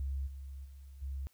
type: tone with level steps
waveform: sine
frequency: 68 Hz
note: C#2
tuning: 33 cents flat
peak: -33 / -42 / -48 / -36 dBFS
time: 0-1.27 s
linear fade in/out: 0 ms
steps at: 0.26 / 0.64 / 1.01 s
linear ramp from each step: 20 ms
effects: white hiss -71 dBFS RMS until 1.33 s